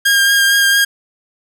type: tone with vibrato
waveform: sawtooth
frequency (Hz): 1614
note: G#6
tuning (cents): -50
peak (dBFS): -6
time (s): 0.05-0.85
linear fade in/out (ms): 10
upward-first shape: triangle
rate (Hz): 4.4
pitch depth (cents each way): 18
effects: none